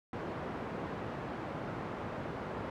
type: band-pass noise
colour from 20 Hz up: pink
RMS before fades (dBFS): -40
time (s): 0.13-2.7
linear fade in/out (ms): 2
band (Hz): 120 to 1300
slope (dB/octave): 12
effects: none